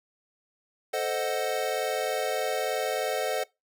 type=chord; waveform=square; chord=A diminished seventh; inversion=none; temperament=equal; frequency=440 / 523.3 / 622.3 / 740 Hz; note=A4 / C5 / Eb5 / Gb5; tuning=0 / 0 / 0 / 0 cents; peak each=-33 dBFS; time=0.93-3.44 s; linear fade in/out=10 ms; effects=noise-tail reverb RT60 0.2 s tail -22 dB re dry